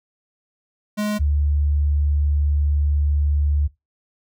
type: tone pair in turn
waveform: square / sine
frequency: 209.7 / 72.95 Hz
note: G#3 / D2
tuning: +17 / -11 cents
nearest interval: octave + tritone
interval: 1828 cents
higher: first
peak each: -21 / -16 dBFS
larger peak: second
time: 0.97-1.19 / 1.19-3.68 s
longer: second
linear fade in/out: 20 ms
effects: noise-tail reverb RT60 0.2 s tail -20 dB re dry